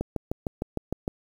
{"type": "click train", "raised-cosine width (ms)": 2, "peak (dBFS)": -14, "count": 8, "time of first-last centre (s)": [0.01, 1.079], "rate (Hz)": 6.55, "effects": ["8-bit"]}